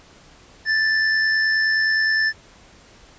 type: tone with amplitude modulation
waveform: square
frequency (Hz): 1760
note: A6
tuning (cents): 0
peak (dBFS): -16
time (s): 0.65-2.33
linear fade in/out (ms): 50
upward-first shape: sine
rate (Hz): 89.6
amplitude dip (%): 30
effects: pink hiss -49 dBFS RMS until 3.18 s + resampled to 16000 Hz